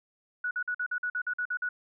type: tone bursts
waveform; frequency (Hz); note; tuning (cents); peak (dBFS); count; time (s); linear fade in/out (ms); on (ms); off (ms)
sine; 1468; F#6; -14; -28; 11; 0.44-1.69; 5; 70; 48
effects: none